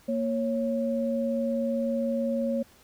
sine tone pair together, 233.1 / 550.9 Hz, A#3 / C#5, 0 / -11 cents, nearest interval octave + minor third, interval 1489 cents, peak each -27 / -28 dBFS, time 0.08-2.63 s, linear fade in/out 10 ms, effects pink hiss -57 dBFS RMS until 2.83 s

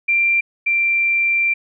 sine tone pair in turn, 2368 / 2360 Hz, D7 / D7, +14 / +8 cents, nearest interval unison, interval 6 cents, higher first, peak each -13 / -14 dBFS, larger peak first, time 0.08-0.41 / 0.66-1.54 s, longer second, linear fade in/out 10 ms, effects none

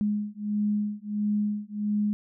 sine beating tone pair, 207.7 / 209.2 Hz, G#3 / G#3, 0 / +13 cents, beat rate 1.5 Hz, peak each -28 dBFS, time 0.01-2.13 s, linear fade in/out 0 ms, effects none

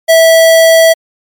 square tone, 654 Hz, E5, 14 cents flat, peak -3 dBFS, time 0.08-0.94 s, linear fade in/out 20 ms, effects MP3 96 kbps

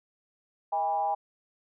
sine tone with frequency modulation, 810 Hz, G#5, 43 cents flat, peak -25 dBFS, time 0.72-1.15 s, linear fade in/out 10 ms, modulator 174 Hz, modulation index 0.67, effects none

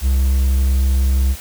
triangle tone, 66.1 Hz, C2, 18 cents sharp, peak -10 dBFS, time 0.01-1.36 s, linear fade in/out 50 ms, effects white hiss -35 dBFS RMS until 1.4 s

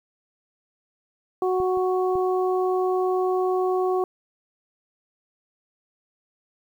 harmonic tone, 369.8 Hz, F#4, 1 cent flat, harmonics 1 / 2 / 3, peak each -21 / -27 / -31 dBFS, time 1.42-4.04 s, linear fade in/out 2 ms
clicks, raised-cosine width 5 ms, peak -26 / -34 / -27 dBFS, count 3, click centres 1.602 / 1.773 / 2.155 s
effects 9-bit

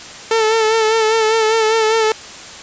sawtooth tone with vibrato, 442.7 Hz, A4, 11 cents sharp, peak -8 dBFS, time 0.31-2.12 s, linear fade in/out 2 ms, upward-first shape sine, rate 5 Hz, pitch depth 40 cents each way, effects white hiss -33 dBFS RMS until 2.62 s + resampled to 16000 Hz

